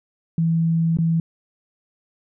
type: tone with dropouts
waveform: sine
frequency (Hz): 164.6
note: E3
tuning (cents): -2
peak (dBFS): -16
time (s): 0.38-1.2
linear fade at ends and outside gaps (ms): 2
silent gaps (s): 0.971-0.986
effects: none